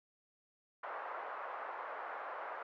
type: band-pass noise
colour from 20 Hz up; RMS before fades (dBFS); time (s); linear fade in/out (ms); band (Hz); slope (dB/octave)
white; -44; 0.83-2.63; 5; 530 to 1400; 24
effects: none